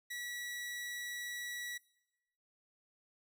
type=tone; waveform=sawtooth; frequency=1939 Hz; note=B6; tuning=32 cents flat; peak=-37 dBFS; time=0.1-1.78 s; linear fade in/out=10 ms; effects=noise-tail reverb RT60 1.0 s tail -22 dB re dry